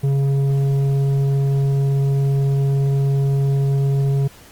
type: tone with tanh clipping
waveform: triangle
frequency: 138.1 Hz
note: C#3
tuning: 6 cents flat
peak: -16 dBFS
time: 0.03-4.28 s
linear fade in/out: 10 ms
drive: 12 dB
effects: pink hiss -45 dBFS RMS until 4.51 s + Opus 24 kbps